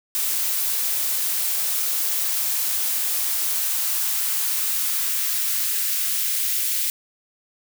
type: noise with high-pass filter sweep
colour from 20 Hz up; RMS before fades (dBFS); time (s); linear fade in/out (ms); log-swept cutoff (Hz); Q
blue; -23; 0.15-6.9; 0; 220 to 2200; 1.1
effects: none